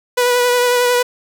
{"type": "tone with vibrato", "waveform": "sawtooth", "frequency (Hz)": 490.8, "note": "B4", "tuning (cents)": -11, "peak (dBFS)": -8, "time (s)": [0.17, 1.03], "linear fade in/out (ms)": 10, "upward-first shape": "triangle", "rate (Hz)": 11, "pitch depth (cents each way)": 23, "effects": []}